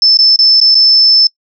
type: tone with dropouts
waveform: sine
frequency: 5274 Hz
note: E8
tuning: in tune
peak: -4 dBFS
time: 0.02-1.27 s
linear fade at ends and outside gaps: 2 ms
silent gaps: 0.172-0.188 / 0.361-0.389 / 0.602-0.613 / 0.746-0.752 s
effects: noise-tail reverb RT60 0.1 s tail -24 dB re dry